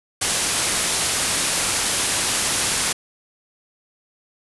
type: low-pass noise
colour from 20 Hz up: white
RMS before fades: -22 dBFS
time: 0.21-2.93 s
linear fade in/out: 10 ms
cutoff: 11000 Hz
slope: 96 dB/octave
effects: none